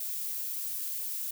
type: noise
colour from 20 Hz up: violet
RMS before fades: -35 dBFS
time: 0-1.31 s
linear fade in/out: 5 ms
effects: none